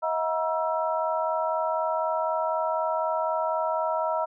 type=tone cluster; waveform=sine; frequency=637 / 721 / 953 / 1328 Hz; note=D#5 / F#5 / A#5 / E6; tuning=+41 / -45 / +38 / +12 cents; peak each=-27 / -34 / -28 / -32 dBFS; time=0.02-4.26 s; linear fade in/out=20 ms; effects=none